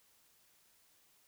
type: silence
effects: white hiss -69 dBFS RMS until 1.27 s